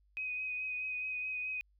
sine tone with vibrato, 2509 Hz, D#7, 14 cents sharp, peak -35 dBFS, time 0.17-1.61 s, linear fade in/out 0 ms, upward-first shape triangle, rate 4.7 Hz, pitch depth 22 cents each way, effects added 50 Hz sine -66 dBFS peak until 1.79 s

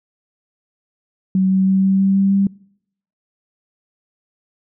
sine tone with pitch steps, 188.8 / 190.11 / 191.44 / 192.77 / 194.11 / 195.46 / 196.82 Hz, F#3 / F#3 / G3 / G3 / G3 / G3 / G3, +35 / +47 / -41 / -29 / -17 / -5 / +7 cents, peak -12 dBFS, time 1.35-2.47 s, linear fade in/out 2 ms, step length 160 ms, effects noise-tail reverb RT60 0.7 s tail -24 dB re dry

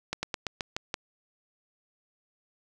slowing click train, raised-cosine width 0.2 ms, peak -13 dBFS, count 7, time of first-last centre 0.13-0.942 s, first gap 100 ms, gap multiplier 1.12, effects none

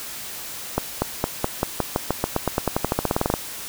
accelerating click train, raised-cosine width 1 ms, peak -5 dBFS, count 24, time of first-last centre 0.78-3.339 s, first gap 240 ms, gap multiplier 0.92, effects white hiss -34 dBFS RMS until 3.68 s

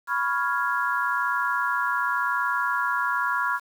sine chord, C# dominant seventh, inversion third, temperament equal, 987.8 / 1108.7 / 1396.9 / 1661.2 Hz, B5 / C#6 / E#6 / G#6, 0 / 0 / 0 / 0 cents, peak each -28 / -29 / -26 / -29 dBFS, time 0.07-3.6 s, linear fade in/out 50 ms, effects 8-bit

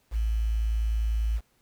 sine tone with quantisation, 55.1 Hz, A1, 3 cents sharp, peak -23 dBFS, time 0.11-1.41 s, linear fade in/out 50 ms, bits 8, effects pink hiss -68 dBFS RMS until 1.61 s

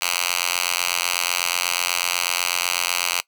5% pulse tone with high-pass filter, 88.1 Hz, F2, 16 cents sharp, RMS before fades -23 dBFS, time 0.01-3.21 s, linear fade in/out 10 ms, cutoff 2100 Hz, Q 0.82, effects noise-tail reverb RT60 0.1 s tail -20 dB re dry

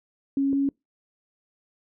sine tone pair in turn, 275.5 / 277.1 Hz, C#4 / C#4, -11 / -1 cents, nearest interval unison, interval 10 cents, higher second, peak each -20 dBFS, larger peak neither, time 0.37-0.53 / 0.53-0.69 s, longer neither, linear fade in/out 2 ms, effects noise-tail reverb RT60 0.2 s tail -26 dB re dry

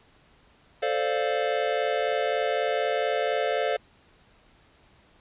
square chord, D minor seventh, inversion second, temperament equal, 440 / 523.3 / 587.3 / 698.5 Hz, A4 / C5 / D5 / F5, 0 / 0 / 0 / 0 cents, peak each -30 dBFS, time 0.82-3.77 s, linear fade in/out 10 ms, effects pink hiss -59 dBFS RMS until 5.2 s + resampled to 8000 Hz

